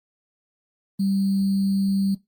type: tone with sample-and-hold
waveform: sine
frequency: 195.5 Hz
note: G3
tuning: 4 cents flat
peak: -19 dBFS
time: 0.99-2.15 s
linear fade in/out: 10 ms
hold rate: 4410 Hz
effects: noise-tail reverb RT60 0.2 s tail -20 dB re dry + Opus 24 kbps